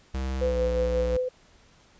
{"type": "tone with pitch glide", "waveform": "square", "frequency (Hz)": [65.7, 60.6], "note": ["C2", "B1"], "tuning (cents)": [8, -32], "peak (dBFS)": -28, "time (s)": [0.14, 1.17], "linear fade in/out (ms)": 5, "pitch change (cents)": -140, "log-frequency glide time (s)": [0.44, 0.6]}
{"type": "tone with tremolo", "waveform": "sine", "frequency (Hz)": 506, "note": "B4", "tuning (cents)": 42, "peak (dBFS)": -22, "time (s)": [0.41, 1.29], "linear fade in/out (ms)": 10, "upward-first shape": "sine", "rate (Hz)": 5.6, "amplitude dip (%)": 40}
{"effects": ["pink hiss -58 dBFS RMS until 1.99 s", "resampled to 16000 Hz"]}